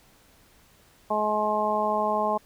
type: harmonic tone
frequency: 212.2 Hz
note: G#3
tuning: 38 cents sharp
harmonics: 1 / 2 / 3 / 4 / 5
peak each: -33 / -32 / -27 / -27 / -28 dBFS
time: 1.1-2.38 s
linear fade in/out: 10 ms
effects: pink hiss -58 dBFS RMS until 2.45 s